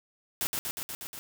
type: noise with echo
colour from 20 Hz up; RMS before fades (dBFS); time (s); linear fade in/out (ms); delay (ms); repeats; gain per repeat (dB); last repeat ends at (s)
white; -30; 0.41-0.47; 0; 120; 6; -2; 1.19
effects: none